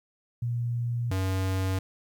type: tone pair in turn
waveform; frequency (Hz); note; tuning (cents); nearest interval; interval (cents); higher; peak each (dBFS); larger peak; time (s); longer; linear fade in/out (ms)
sine / square; 119.2 / 94.61; A#2 / F#2; +39 / +39; major third; 400; first; -26 / -26; neither; 0.42-1.11 / 1.11-1.79; first; 5
effects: 11-bit